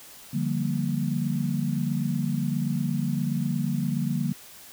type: chord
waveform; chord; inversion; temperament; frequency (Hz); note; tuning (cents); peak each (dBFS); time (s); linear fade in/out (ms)
sine; G minor seventh; second; equal; 146.83 / 174.61 / 196 / 233.1; D3 / F3 / G3 / Bb3; 0 / 0 / 0 / 0; -28 / -30 / -31 / -29; 0.33-4.33; 10
effects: white hiss -47 dBFS RMS until 4.72 s